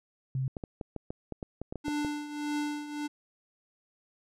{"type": "tone", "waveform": "sine", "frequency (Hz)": 131.8, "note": "C3", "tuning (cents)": 13, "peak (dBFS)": -28, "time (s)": [0.35, 0.48], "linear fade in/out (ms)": 2}
{"type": "clicks", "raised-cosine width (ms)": 2, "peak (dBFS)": -23, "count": 12, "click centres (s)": [0.568, 0.638, 0.812, 0.963, 1.105, 1.323, 1.428, 1.616, 1.725, 1.757, 1.882, 2.048]}
{"type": "tone with tremolo", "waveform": "square", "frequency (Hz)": 295.6, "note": "D4", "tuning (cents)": 11, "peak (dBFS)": -29, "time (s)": [1.84, 3.08], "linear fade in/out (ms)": 20, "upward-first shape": "triangle", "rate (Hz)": 1.7, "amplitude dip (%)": 75}
{"effects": ["low-pass 9000 Hz 12 dB/octave"]}